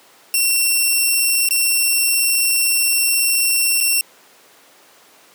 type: tone with dropouts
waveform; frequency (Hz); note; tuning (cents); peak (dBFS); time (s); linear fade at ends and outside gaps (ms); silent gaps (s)
5% pulse; 2719; F7; -47; -5; 0.34-4.01; 1; 1.488-1.508 / 3.804-3.809
effects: pink hiss -48 dBFS RMS until 5.34 s + high-pass 400 Hz 12 dB/octave